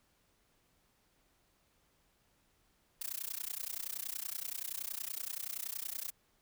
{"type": "noise with amplitude modulation", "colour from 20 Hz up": "blue", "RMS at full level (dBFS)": -37, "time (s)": [3.01, 6.11], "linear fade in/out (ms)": 5, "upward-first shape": "sine", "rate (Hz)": 30.6, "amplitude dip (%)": 100, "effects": ["pink hiss -73 dBFS RMS until 6.41 s"]}